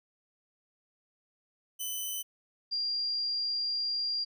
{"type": "tone pair in turn", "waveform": ["5% pulse", "sine"], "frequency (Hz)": [3018, 4779], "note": ["F#7", "D8"], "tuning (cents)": [34, 29], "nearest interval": "minor sixth", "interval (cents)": 795, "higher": "second", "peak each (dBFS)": [-25, -29], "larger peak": "first", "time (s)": [[1.79, 2.23], [2.71, 4.25]], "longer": "second", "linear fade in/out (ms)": 20, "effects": []}